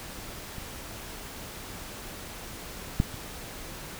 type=clicks; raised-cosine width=5 ms; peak=-26 / -9 / -26 dBFS; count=3; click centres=0.583 / 3.001 / 3.143 s; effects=pink hiss -41 dBFS RMS until 3.99 s